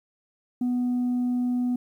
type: tone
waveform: sine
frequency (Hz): 246.9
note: B3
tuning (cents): 0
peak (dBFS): -20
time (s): 0.61-1.76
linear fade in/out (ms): 5
effects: tanh soft clip ceiling -21 dBFS + 10-bit